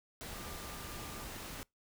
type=tone in noise; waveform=sine; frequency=1195 Hz; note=D6; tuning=30 cents sharp; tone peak=-53 dBFS; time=0.34-1.24 s; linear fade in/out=0 ms; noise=pink; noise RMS=-45 dBFS; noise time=0.21-1.63 s; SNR=-11 dB; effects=noise-tail reverb RT60 0.2 s tail -26 dB re dry